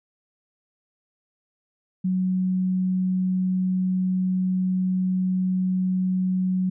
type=tone; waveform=sine; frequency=185.2 Hz; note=F#3; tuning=2 cents sharp; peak=-20 dBFS; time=2.04-6.7 s; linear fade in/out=10 ms; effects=none